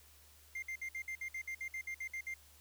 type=tone bursts; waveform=triangle; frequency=2100 Hz; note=C7; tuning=6 cents sharp; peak=-37 dBFS; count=14; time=0.55-2.341 s; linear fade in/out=5 ms; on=75 ms; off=57 ms; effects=added 73 Hz sine -64 dBFS peak until 2.6 s + white hiss -63 dBFS RMS until 2.6 s